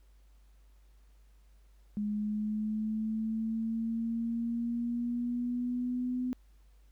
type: linear sweep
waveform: sine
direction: up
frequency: 207.7 to 252.3 Hz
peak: -30 dBFS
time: 1.97-6.33 s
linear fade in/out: 0 ms
effects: added 50 Hz sine -57 dBFS peak until 6.91 s + pink hiss -73 dBFS RMS until 6.91 s